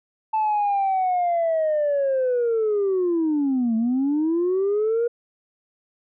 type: linear two-way sweep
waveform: sine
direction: down then up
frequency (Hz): 880 to 220 to 479.1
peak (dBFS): -17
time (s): 0.33-5.08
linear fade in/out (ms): 10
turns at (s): 3.76
effects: tanh soft clip ceiling -16 dBFS